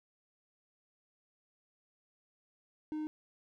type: tone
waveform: triangle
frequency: 307.3 Hz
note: D#4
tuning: 21 cents flat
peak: -33 dBFS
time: 2.92-3.07 s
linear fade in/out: 0 ms
effects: none